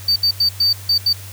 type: tone bursts at uneven times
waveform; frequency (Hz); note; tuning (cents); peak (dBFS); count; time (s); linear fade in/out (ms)
triangle; 4600; D8; -37; -11; 6; 0.08-0.16 / 0.23-0.31 / 0.4-0.49 / 0.6-0.73 / 0.89-0.98 / 1.06-1.13; 5
effects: added 97 Hz sine -33 dBFS peak until 1.32 s + white hiss -38 dBFS RMS until 1.32 s